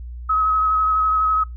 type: tone with vibrato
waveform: sine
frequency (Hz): 1277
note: D#6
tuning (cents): +45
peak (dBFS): -15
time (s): 0.29-1.44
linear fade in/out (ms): 10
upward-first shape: sine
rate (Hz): 12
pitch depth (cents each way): 16
effects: noise-tail reverb RT60 0.2 s tail -26 dB re dry + added 60 Hz sine -30 dBFS peak until 1.56 s